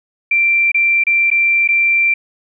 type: tone with dropouts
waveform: sine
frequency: 2356 Hz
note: D7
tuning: 5 cents sharp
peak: -10 dBFS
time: 0.31-2.14 s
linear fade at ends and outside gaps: 5 ms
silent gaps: 0.718-0.744 / 1.038-1.067 / 1.303-1.313 / 1.677-1.687 s
effects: none